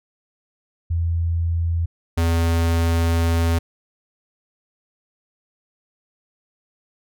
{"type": "tone pair in turn", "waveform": ["sine", "square"], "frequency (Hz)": [84, 83.47], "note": ["E2", "E2"], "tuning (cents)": [33, 22], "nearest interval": "unison", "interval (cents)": 11, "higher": "first", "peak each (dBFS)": [-18, -17], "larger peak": "second", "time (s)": [[0.9, 1.86], [2.17, 3.59]], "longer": "second", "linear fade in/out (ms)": 10, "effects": []}